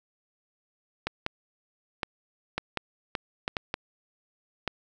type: clicks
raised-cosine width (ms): 0.3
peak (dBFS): -12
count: 10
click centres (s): 1.07 / 1.264 / 2.032 / 2.58 / 2.773 / 3.152 / 3.479 / 3.568 / 3.741 / 4.677
effects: none